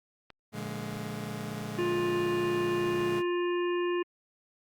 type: click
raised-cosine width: 0.3 ms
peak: -31 dBFS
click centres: 0.303 s
type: chord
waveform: sawtooth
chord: Bb dominant seventh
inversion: none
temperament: just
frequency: 116.54 / 145.68 / 174.81 / 209.8 Hz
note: Bb2 / D3 / F3 / Ab3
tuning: 0 / -14 / +2 / +18 cents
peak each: -37 / -37 / -39 / -34 dBFS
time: 0.52-3.23 s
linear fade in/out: 50 ms
type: harmonic tone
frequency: 352 Hz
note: F4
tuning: 14 cents sharp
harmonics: 1 / 3 / 5 / 7 / 8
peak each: -27 / -37 / -41 / -44 / -45 dBFS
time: 1.78-4.03 s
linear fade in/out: 10 ms
effects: Opus 48 kbps